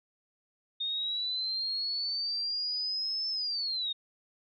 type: linear two-way sweep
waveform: sine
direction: up then down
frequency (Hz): 3670 to 5290 to 3670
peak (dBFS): -30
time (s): 0.8-3.93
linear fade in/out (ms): 10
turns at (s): 3.29
effects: none